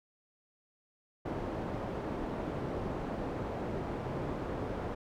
white low-pass noise, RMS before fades -37 dBFS, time 1.25-4.95 s, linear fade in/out 10 ms, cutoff 560 Hz, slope 12 dB/octave, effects none

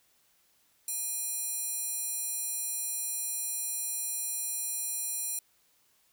square tone with high-pass filter, 820 Hz, G#5, 22 cents flat, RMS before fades -34 dBFS, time 0.88-5.39 s, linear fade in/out 2 ms, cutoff 8900 Hz, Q 1.8, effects white hiss -68 dBFS RMS until 6.12 s

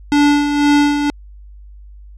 square tone with tremolo, 290.5 Hz, D4, 19 cents flat, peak -9 dBFS, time 0.12-1.1 s, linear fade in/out 0 ms, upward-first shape sine, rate 2 Hz, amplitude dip 55%, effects added 50 Hz sine -35 dBFS peak until 2.17 s + low-pass 6000 Hz 12 dB/octave

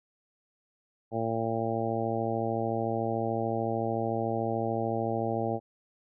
harmonic tone, 113.6 Hz, A#2, 44 cents flat, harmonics 1 / 2 / 3 / 4 / 5 / 6 / 7, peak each -35 / -35 / -35 / -35 / -35 / -35 / -35 dBFS, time 1.11-5.6 s, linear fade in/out 50 ms, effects none

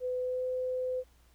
sine tone with pitch glide, 503 to 508.6 Hz, B4 to C5, +32 to -49 cents, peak -30 dBFS, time 0-1.04 s, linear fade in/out 50 ms, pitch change +19 cents, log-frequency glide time 0.2-0.45 s, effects added 60 Hz sine -61 dBFS peak until 1.34 s + pink hiss -67 dBFS RMS until 1.34 s

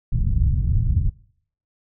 white low-pass noise, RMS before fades -19 dBFS, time 0.12-1.1 s, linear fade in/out 10 ms, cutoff 110 Hz, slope 24 dB/octave, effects noise-tail reverb RT60 0.6 s tail -22 dB re dry

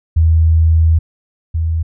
sine tone pair in turn, 80.9 / 81.33 Hz, E2 / E2, -32 / -23 cents, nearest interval unison, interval 9 cents, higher second, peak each -7 / -13 dBFS, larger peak first, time 0.16-0.99 / 1.54-1.83 s, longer first, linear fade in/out 10 ms, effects none

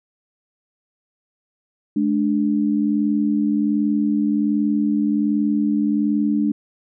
sine tone pair together, 212.4 / 293.7 Hz, G#3 / D4, +39 / 0 cents, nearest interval tritone, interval 561 cents, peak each -19 dBFS, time 1.96-6.52 s, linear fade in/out 5 ms, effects none

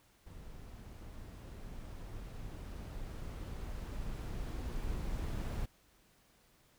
brown noise with level ramp, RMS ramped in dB -50 to -37 dBFS, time 0.26-5.66 s, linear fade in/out 10 ms, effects pink hiss -68 dBFS RMS until 6.78 s

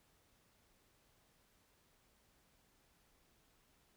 silence, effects pink hiss -73 dBFS RMS until 3.96 s

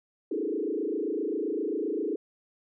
sine tone with frequency modulation, 370 Hz, F#4, in tune, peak -27 dBFS, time 0.31-2.16 s, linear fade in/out 5 ms, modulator 27.6 Hz, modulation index 3, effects none

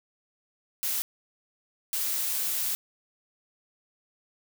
blue noise bursts at uneven times, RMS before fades -29 dBFS, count 2, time 0.83-1.02 / 1.93-2.75 s, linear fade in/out 0 ms, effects none

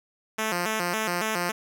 5% pulse tone with vibrato, 196 Hz, G3, in tune, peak -14 dBFS, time 0.38-1.52 s, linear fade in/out 10 ms, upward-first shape square, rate 3.6 Hz, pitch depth 190 cents each way, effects none

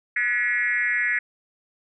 sine tone with frequency modulation, 1926 Hz, B6, 44 cents flat, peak -20 dBFS, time 0.16-1.19 s, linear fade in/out 5 ms, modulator 226 Hz, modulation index 1.3, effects none

